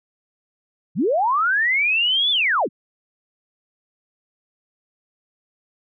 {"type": "linear two-way sweep", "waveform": "sine", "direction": "up then down", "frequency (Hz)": [123.47, 3534, 123.47], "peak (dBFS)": -16, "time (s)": [0.95, 2.69], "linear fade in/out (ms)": 50, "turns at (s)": 2.31, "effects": []}